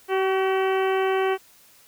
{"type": "harmonic tone with a mistuned harmonic", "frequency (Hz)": 382, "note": "G4", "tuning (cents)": -45, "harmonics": [1, 2, 3, 4, 5, 6, 7, 8], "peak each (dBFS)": [-21, -27, -31, -33, -35, -37, -38, -39], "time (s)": [0.08, 1.38], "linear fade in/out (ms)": 50, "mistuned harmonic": 3, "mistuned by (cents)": -23, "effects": ["white hiss -54 dBFS RMS until 1.87 s"]}